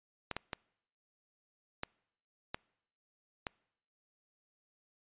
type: clicks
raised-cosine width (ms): 0.3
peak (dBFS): -20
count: 6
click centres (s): 0.313 / 0.366 / 0.532 / 1.834 / 2.545 / 3.468
effects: noise-tail reverb RT60 0.8 s tail -26 dB re dry + resampled to 8000 Hz